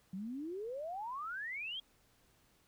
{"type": "exponential sweep", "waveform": "sine", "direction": "up", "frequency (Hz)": [180, 3322], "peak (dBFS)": -39, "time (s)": [0.13, 1.8], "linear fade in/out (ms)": 5, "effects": ["pink hiss -70 dBFS RMS until 2.67 s"]}